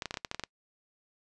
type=clicks; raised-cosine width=0.2 ms; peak=-17 dBFS; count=10; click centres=0.022 / 0.057 / 0.109 / 0.142 / 0.172 / 0.248 / 0.314 / 0.346 / 0.396 / 0.437 s; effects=noise-tail reverb RT60 0.1 s tail -26 dB re dry + resampled to 22050 Hz